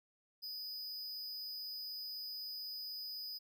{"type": "tone with amplitude modulation", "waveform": "square", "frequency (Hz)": 4978, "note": "D#8", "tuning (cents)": 0, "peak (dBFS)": -40, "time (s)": [0.42, 3.39], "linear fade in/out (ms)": 20, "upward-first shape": "sine", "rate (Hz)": 227, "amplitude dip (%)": 60, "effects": []}